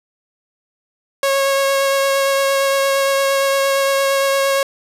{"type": "tone with vibrato", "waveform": "sawtooth", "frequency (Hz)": 548, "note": "C#5", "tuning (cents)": -20, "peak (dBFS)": -10, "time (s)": [1.23, 4.63], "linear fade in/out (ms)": 2, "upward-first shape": "triangle", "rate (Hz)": 8.7, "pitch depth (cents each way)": 13, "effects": ["resampled to 32000 Hz", "7-bit"]}